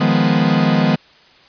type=chord; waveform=45% pulse; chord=F half-diminished seventh; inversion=third; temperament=equal; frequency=155.56 / 174.61 / 207.7 / 246.9 Hz; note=Eb3 / F3 / Ab3 / Cb4; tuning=0 / 0 / 0 / 0 cents; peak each=-18 dBFS; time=0-0.96 s; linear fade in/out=10 ms; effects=white hiss -48 dBFS RMS until 1.48 s + resampled to 11025 Hz